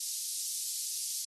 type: high-pass noise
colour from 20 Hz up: pink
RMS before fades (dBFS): -36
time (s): 0-1.25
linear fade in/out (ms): 5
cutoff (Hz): 4900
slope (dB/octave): 24
effects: AAC 32 kbps